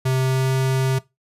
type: tone with pitch glide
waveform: square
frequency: 130.81 to 132.02 Hz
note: C3 to C3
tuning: 0 to +16 cents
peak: -18 dBFS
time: 0.05-0.99 s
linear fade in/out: 10 ms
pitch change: +16 cents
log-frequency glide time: 0.18-0.54 s
effects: noise-tail reverb RT60 0.2 s tail -19 dB re dry + resampled to 32000 Hz